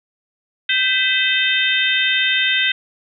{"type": "harmonic tone with a mistuned harmonic", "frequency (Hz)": 519, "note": "C5", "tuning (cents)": -14, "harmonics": [3, 4, 5, 6, 7], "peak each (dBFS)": [-21, -21, -21, -21, -21], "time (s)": [0.69, 2.72], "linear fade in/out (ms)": 5, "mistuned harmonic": 4, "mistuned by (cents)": -66, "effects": []}